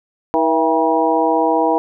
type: harmonic tone with a mistuned harmonic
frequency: 160 Hz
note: D#3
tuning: 49 cents sharp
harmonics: 2 / 3 / 4 / 5 / 6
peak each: -19 / -19 / -19 / -19 / -19 dBFS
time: 0.34-1.78 s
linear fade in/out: 0 ms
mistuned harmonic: 4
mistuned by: +66 cents
effects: none